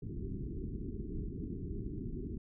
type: low-pass noise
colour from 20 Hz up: pink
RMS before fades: -40 dBFS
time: 0.02-2.38 s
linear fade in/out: 5 ms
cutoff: 410 Hz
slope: 96 dB/octave
effects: none